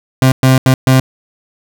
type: tone bursts at uneven times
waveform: 30% pulse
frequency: 130.81 Hz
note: C3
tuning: in tune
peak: -3 dBFS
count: 4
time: 0.22-0.32 / 0.43-0.58 / 0.66-0.74 / 0.87-1 s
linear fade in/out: 2 ms
effects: none